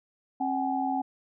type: tone cluster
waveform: sine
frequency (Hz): 268.8 / 756 / 836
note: C4 / F#5 / G#5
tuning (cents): +47 / +37 / +11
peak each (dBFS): -30 / -29 / -32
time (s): 0.4-1.02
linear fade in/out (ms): 10
effects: none